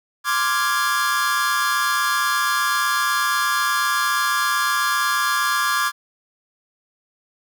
45% pulse chord, D half-diminished seventh, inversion third, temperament equal, 1046.5 / 1174.7 / 1396.9 / 1661.2 Hz, C6 / D6 / F6 / Ab6, 0 / 0 / 0 / 0 cents, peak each -26 / -22 / -26 / -23 dBFS, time 0.24-5.92 s, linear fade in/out 50 ms, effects none

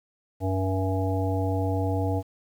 harmonic tone with a mistuned harmonic, 95.3 Hz, G2, 48 cents flat, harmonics 1 / 3 / 5 / 7 / 9, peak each -25 / -30 / -32 / -33 / -35 dBFS, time 0.4-2.23 s, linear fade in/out 50 ms, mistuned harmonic 9, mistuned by -50 cents, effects 9-bit

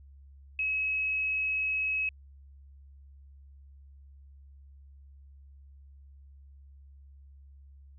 sine tone, 2564 Hz, E7, 49 cents flat, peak -27 dBFS, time 0.59-2.09 s, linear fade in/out 2 ms, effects added 69 Hz sine -50 dBFS peak until 7.98 s

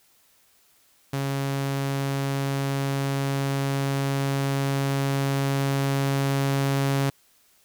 sawtooth tone with level ramp, 137.8 Hz, C#3, 10 cents flat, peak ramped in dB -21 to -17 dBFS, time 1.13-7.1 s, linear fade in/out 5 ms, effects white hiss -61 dBFS RMS until 7.64 s

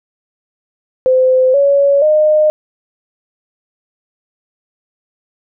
sine tone with pitch steps, 515 / 561.6 / 612.4 Hz, C5 / C#5 / D#5, -28 / +22 / -28 cents, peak -7 dBFS, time 1.06-2.5 s, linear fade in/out 0 ms, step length 480 ms, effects none

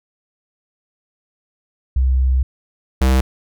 sine / square tone pair in turn, 64.7 / 65.15 Hz, C2 / C2, -19 / -7 cents, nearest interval unison, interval 12 cents, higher second, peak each -12 dBFS, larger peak neither, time 1.96-2.43 / 3.01-3.21 s, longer first, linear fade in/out 5 ms, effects none

